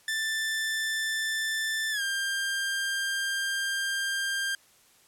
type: tone with pitch glide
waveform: sawtooth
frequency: 1769 to 1594.3 Hz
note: A6 to G6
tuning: +9 to +29 cents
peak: -24 dBFS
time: 0.08-4.55 s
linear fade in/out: 2 ms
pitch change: -180 cents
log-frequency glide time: 1.91-2.02 s
effects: white hiss -60 dBFS RMS until 5.07 s + low-pass 12000 Hz 12 dB/octave